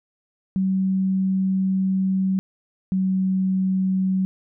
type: tone pair in turn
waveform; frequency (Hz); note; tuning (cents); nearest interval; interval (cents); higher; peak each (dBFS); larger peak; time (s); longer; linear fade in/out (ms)
sine; 190 / 188.69; F#3 / F#3; +46 / +34; unison; 12; first; -18; neither; 0.56-2.39 / 2.92-4.25; first; 0
effects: none